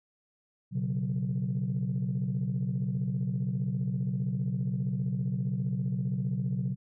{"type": "chord", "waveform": "sine", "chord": "B suspended second", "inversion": "none", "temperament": "equal", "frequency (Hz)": [123.47, 138.59, 185], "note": ["B2", "C#3", "F#3"], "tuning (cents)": [0, 0, 0], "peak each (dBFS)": -31, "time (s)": [0.71, 6.76], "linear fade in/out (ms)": 50, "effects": ["tanh soft clip ceiling -22 dBFS"]}